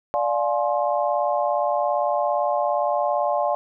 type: chord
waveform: sine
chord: D half-diminished seventh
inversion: none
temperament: just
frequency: 587.3 / 704.8 / 845.8 / 1057.2 Hz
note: D5 / F5 / Ab5 / C6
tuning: 0 / +16 / +31 / +18 cents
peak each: -23 / -24 / -26 / -28 dBFS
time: 0.14-3.55 s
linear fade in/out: 0 ms
effects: none